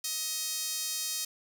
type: tone with high-pass filter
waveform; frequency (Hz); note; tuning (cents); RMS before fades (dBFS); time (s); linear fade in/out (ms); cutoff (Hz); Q
sawtooth; 630; D#5; +21; -34; 0.04-1.25; 5; 5300; 1.3
effects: none